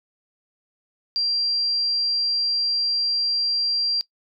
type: tone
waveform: sine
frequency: 4740 Hz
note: D8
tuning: 15 cents sharp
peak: -20 dBFS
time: 1.16-4.01 s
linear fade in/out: 0 ms
effects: noise-tail reverb RT60 0.1 s tail -21 dB re dry